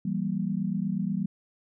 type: chord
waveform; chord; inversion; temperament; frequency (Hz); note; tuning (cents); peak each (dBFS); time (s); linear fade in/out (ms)
sine; E diminished; none; equal with one note detuned; 164.81 / 193.08 / 233.1; E3 / G3 / Bb3; 0 / -26 / 0; -32 / -28 / -33; 0.05-1.26; 5
effects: none